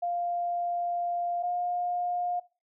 sine tone pair in turn, 698.5 / 709.9 Hz, F5 / F5, 0 / +28 cents, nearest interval unison, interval 28 cents, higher second, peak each -27 dBFS, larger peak neither, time 0.02-1.43 / 1.43-2.4 s, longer first, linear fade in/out 10 ms, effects noise-tail reverb RT60 0.3 s tail -19 dB re dry

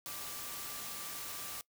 sine tone in noise, 1174.7 Hz, D6, in tune, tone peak -53 dBFS, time 0.06-1.61 s, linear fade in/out 0 ms, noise white, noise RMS -43 dBFS, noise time 0.06-1.61 s, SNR -13 dB, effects noise-tail reverb RT60 0.1 s tail -22 dB re dry

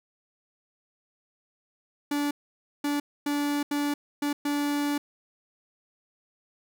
45% pulse tone bursts at uneven times, 289.7 Hz, D4, 24 cents flat, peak -25 dBFS, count 6, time 2.11-2.31 / 2.84-3 / 3.26-3.63 / 3.71-3.94 / 4.22-4.33 / 4.45-4.98 s, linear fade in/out 5 ms, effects none

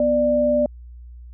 sine tone pair together, 245.9 / 592 Hz, B3 / D5, -7 / +14 cents, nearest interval octave + minor third, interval 1521 cents, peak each -22 / -16 dBFS, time 0-0.66 s, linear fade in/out 2 ms, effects added 60 Hz sine -37 dBFS peak until 1.33 s

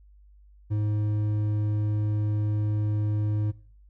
triangle tone with hard clipping, 105.4 Hz, G#2, 26 cents sharp, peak -25 dBFS, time 0.7-3.52 s, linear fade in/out 20 ms, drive 10 dB, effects noise-tail reverb RT60 0.5 s tail -21 dB re dry + added 50 Hz sine -51 dBFS peak until 3.89 s

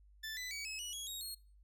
20% pulse tone with pitch steps, 1760 / 1998.5 / 2269 / 2577 / 2926 / 3322 / 3773 / 4284 Hz, A6 / B6 / C#7 / E7 / F#7 / G#7 / A#7 / C8, 0 / +20 / +40 / -40 / -20 / 0 / +20 / +40 cents, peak -36 dBFS, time 0.23-1.35 s, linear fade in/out 10 ms, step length 140 ms, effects noise-tail reverb RT60 0.4 s tail -24 dB re dry + added 50 Hz sine -60 dBFS peak until 1.63 s

